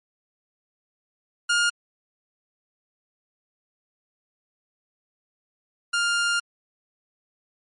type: tone pair in turn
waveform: sawtooth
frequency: 1417 / 1403.2 Hz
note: F6 / F6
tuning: +25 / +8 cents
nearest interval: unison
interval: 17 cents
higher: first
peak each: -15 / -17 dBFS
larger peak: first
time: 1.49-1.7 / 5.93-6.4 s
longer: second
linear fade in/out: 10 ms
effects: low-pass 12000 Hz 12 dB/octave + MP3 48 kbps